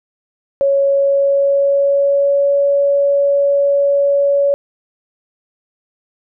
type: tone with pitch glide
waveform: sine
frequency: 554.4 to 563.4 Hz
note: C#5 to C#5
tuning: 0 to +28 cents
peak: -10 dBFS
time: 0.61-4.54 s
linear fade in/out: 0 ms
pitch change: +28 cents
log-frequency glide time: 0.79-2.58 s
effects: none